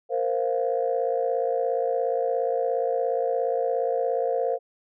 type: chord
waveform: sine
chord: Bb suspended second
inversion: none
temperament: equal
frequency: 466.2 / 523.3 / 698.5 Hz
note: Bb4 / C5 / F5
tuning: 0 / 0 / 0 cents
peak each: -26 / -25 / -28 dBFS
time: 0.09-4.59 s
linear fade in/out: 50 ms
effects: tanh soft clip ceiling -13 dBFS